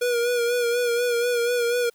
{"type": "tone with vibrato", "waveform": "square", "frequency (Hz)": 480, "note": "B4", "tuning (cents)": -49, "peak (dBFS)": -21, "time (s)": [0.01, 1.9], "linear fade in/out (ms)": 10, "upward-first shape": "sine", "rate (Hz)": 4.1, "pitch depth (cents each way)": 40, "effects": ["white hiss -62 dBFS RMS until 1.94 s"]}